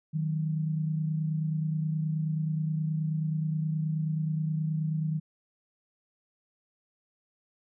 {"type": "tone pair together", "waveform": "sine", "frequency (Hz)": [155.57, 185], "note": ["D#3", "F#3"], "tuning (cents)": [0, 0], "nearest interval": "minor third", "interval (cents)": 300, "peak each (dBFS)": [-27, -36], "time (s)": [0.13, 5.2], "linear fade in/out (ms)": 20, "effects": []}